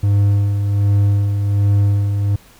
triangle tone with tremolo, 101.1 Hz, G#2, 46 cents flat, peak -8 dBFS, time 0.03-2.36 s, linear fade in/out 5 ms, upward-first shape sine, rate 1.3 Hz, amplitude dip 45%, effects pink hiss -47 dBFS RMS until 2.59 s

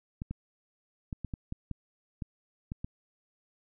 clicks, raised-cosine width 5 ms, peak -23 dBFS, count 10, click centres 0.219 / 0.31 / 1.128 / 1.247 / 1.338 / 1.524 / 1.713 / 2.222 / 2.719 / 2.845 s, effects none

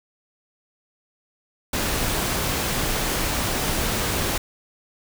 pink noise, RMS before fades -24 dBFS, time 1.73-4.38 s, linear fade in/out 5 ms, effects none

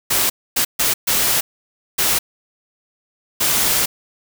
white noise bursts at uneven times, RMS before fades -17 dBFS, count 6, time 0.1-0.3 / 0.56-0.65 / 0.79-0.94 / 1.07-1.41 / 1.98-2.19 / 3.4-3.86 s, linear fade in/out 10 ms, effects none

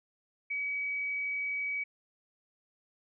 sine tone, 2273 Hz, C#7, 43 cents sharp, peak -31 dBFS, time 0.5-1.84 s, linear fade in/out 10 ms, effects none

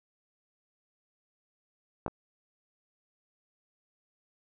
clicks, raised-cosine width 1 ms, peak -16 / -25 dBFS, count 2, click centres 2.063 / 2.08 s, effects none

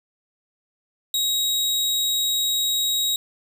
sawtooth tone, 3805 Hz, A#7, 35 cents sharp, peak -17 dBFS, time 1.14-3.16 s, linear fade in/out 2 ms, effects none

